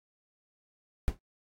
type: noise with exponential decay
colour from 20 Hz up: brown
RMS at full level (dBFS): -26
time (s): 1.08-1.19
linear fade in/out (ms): 0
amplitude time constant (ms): 22
effects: AAC 48 kbps